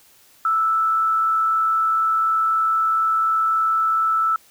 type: tone with frequency modulation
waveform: sine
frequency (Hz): 1318.5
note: E6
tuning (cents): 0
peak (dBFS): -16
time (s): 0.45-4.36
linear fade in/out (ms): 2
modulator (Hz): 104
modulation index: 0.28
effects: white hiss -53 dBFS RMS until 4.5 s